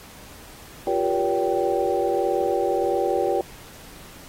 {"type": "tone cluster", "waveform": "sine", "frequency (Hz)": [351.4, 392.9, 478.3, 565, 779], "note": ["F4", "G4", "A#4", "C#5", "G5"], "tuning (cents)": [11, 4, 44, 33, -11], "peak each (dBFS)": -26, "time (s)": [0.87, 3.41], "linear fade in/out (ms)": 2, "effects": ["pink hiss -45 dBFS RMS until 4.28 s", "AAC 48 kbps"]}